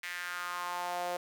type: tone with high-pass filter sweep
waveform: sawtooth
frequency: 177 Hz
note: F3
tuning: 23 cents sharp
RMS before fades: -37 dBFS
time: 0.03-1.17 s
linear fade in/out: 5 ms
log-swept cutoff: 2000 to 580 Hz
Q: 3.5
effects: none